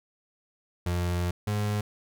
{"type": "tone pair in turn", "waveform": "35% pulse", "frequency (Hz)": [88, 104.45], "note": ["F2", "G#2"], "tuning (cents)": [14, 10], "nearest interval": "minor third", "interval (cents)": 296, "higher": "second", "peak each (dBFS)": -24, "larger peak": "neither", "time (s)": [[0.86, 1.31], [1.47, 1.81]], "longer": "first", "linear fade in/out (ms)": 5, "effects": []}